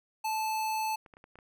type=tone; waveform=square; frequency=873 Hz; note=A5; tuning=14 cents flat; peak=-30 dBFS; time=0.24-0.96 s; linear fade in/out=10 ms
type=clicks; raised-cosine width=0.5 ms; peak=-37 dBFS; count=6; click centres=1.062 / 1.138 / 1.169 / 1.241 / 1.356 / 1.388 s
effects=none